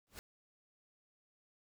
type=noise with exponential growth; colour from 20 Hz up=pink; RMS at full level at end=-44 dBFS; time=0.07-0.19 s; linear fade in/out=0 ms; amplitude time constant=24 ms; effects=none